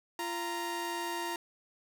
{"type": "tone pair together", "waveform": "sawtooth", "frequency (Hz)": [344.6, 932.3], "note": ["F4", "A#5"], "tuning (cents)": [-23, 0], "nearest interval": "octave + perfect fourth", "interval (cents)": 1723, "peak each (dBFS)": [-34, -32], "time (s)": [0.19, 1.36], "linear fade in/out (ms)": 2, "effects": []}